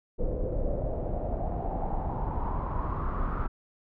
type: noise with low-pass filter sweep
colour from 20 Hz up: brown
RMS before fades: -30 dBFS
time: 0.18-3.48 s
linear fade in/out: 20 ms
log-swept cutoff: 490 to 1300 Hz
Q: 5.4
effects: none